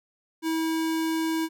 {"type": "tone", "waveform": "square", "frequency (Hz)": 322.8, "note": "E4", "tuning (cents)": -36, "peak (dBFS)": -25, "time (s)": [0.42, 1.49], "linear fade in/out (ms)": 50, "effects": []}